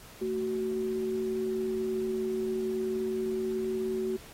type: tone pair together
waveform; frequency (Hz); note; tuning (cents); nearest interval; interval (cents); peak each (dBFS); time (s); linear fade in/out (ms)
sine; 223.9 / 374.5; A3 / F#4; +30 / +21; major sixth; 891; -35 / -29; 0.21-4.17; 10
effects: pink hiss -51 dBFS RMS until 4.33 s + AAC 48 kbps